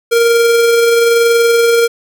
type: tone with amplitude modulation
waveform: square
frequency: 466.2 Hz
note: A#4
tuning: in tune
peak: -7 dBFS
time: 0.11-1.88 s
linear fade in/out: 20 ms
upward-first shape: sine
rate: 21 Hz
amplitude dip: 25%
effects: none